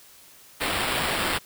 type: noise with sample-and-hold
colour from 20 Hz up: white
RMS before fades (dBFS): -26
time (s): 0.6-1.39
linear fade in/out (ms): 20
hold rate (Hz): 6300
effects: white hiss -51 dBFS RMS until 1.45 s